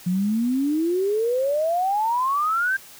sine exponential sweep, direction up, 174.61 to 1600 Hz, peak -19 dBFS, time 0.06-2.77 s, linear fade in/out 10 ms, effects white hiss -45 dBFS RMS until 2.99 s

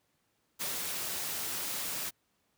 white noise with ADSR envelope, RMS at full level -34 dBFS, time 0.59-2.11 s, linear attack 29 ms, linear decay 120 ms, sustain -2 dB, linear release 29 ms, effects pink hiss -75 dBFS RMS until 2.57 s + high-pass 80 Hz 12 dB/octave

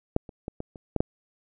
clicks, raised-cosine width 2 ms, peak -8 / -28 / -19 / -20 / -29 / -11 / -8 dBFS, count 7, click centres 0.164 / 0.292 / 0.481 / 0.604 / 0.758 / 0.963 / 1.005 s, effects none

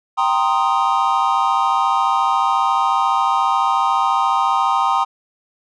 triangle chord, C minor seventh, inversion second, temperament equal, 784 / 932.3 / 1046.5 / 1244.5 Hz, G5 / Bb5 / C6 / Eb6, 0 / 0 / 0 / 0 cents, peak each -18 dBFS, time 0.17-5.05 s, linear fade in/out 20 ms, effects resampled to 22050 Hz

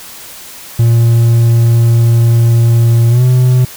triangle tone with pitch glide, 116.54 to 126.36 Hz, A#2 to B2, 0 to +40 cents, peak -3 dBFS, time 0.79-3.65 s, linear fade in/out 5 ms, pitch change +140 cents, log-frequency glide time 3.09-3.23 s, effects white hiss -31 dBFS RMS until 3.76 s

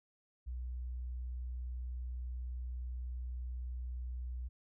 sine tone, 61.74 Hz, B1, in tune, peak -38 dBFS, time 0.46-4.49 s, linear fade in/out 20 ms, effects none

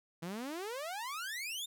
sawtooth exponential sweep, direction up, 160.3 to 3700 Hz, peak -35 dBFS, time 0.22-1.66 s, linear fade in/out 10 ms, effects none

